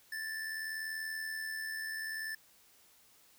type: tone with amplitude modulation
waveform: square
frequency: 1760 Hz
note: A6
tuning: in tune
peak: -36 dBFS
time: 0.12-2.35 s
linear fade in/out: 5 ms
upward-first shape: sine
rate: 80.6 Hz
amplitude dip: 45%
effects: white hiss -64 dBFS RMS until 3.38 s